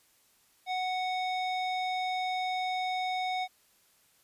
square tone with low-pass filter, 740 Hz, F#5, in tune, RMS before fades -32 dBFS, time 0.66-3.48 s, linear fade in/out 50 ms, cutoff 3800 Hz, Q 1.6, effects white hiss -66 dBFS RMS until 4.23 s + resampled to 32000 Hz

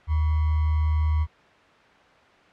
sine tone with sample-and-hold, 77.78 Hz, D#2, in tune, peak -19 dBFS, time 0.07-1.27 s, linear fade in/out 50 ms, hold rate 1050 Hz, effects white hiss -53 dBFS RMS until 2.52 s + low-pass 2000 Hz 12 dB/octave

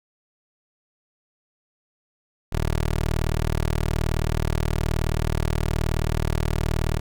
15% pulse tone, 38.89 Hz, D#1, in tune, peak -15 dBFS, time 2.52-7 s, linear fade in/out 10 ms, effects none

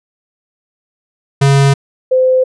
square / sine tone pair in turn, 138.59 / 514.9 Hz, C#3 / C5, 0 / -28 cents, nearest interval octave + major seventh, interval 2272 cents, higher second, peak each -7 dBFS, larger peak neither, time 1.41-1.74 / 2.11-2.44 s, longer neither, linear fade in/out 10 ms, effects resampled to 22050 Hz

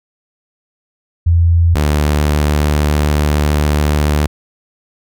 sine / sawtooth tone pair in turn, 84.7 / 74.41 Hz, E2 / D2, +48 / +23 cents, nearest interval major second, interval 225 cents, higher first, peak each -7 / -7 dBFS, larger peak neither, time 1.26-1.75 / 1.75-4.27 s, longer second, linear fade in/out 10 ms, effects none

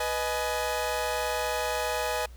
sawtooth chord, G# minor, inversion first, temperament equal with one note detuned, 493.9 / 622.3 / 843.7 Hz, B4 / D#5 / G#5, 0 / 0 / +27 cents, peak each -28 dBFS, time 0-2.26 s, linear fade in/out 5 ms, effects added 60 Hz sine -43 dBFS peak until 2.36 s + pink hiss -58 dBFS RMS until 2.36 s

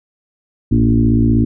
sine tone with frequency modulation, 174.61 Hz, F3, in tune, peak -9 dBFS, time 0.71-1.45 s, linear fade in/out 10 ms, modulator 56.1 Hz, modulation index 2.4, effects none

